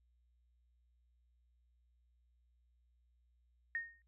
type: tone with exponential decay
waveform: sine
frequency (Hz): 1848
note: A#6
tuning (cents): -16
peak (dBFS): -33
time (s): 3.75-4.02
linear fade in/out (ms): 1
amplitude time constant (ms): 58
effects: added 60 Hz sine -70 dBFS peak until 4.07 s